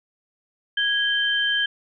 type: tone pair together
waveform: sine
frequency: 1652 / 3119 Hz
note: G#6 / G7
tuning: -10 / -9 cents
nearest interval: major seventh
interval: 1101 cents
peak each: -22 dBFS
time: 0.77-1.66 s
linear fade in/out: 5 ms
effects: none